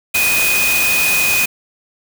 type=tone in noise; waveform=sine; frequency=2489 Hz; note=D#7; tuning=in tune; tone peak=-14 dBFS; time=0.14-1.46 s; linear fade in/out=10 ms; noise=white; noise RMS=-18 dBFS; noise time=0.14-1.46 s; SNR=+1 dB; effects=none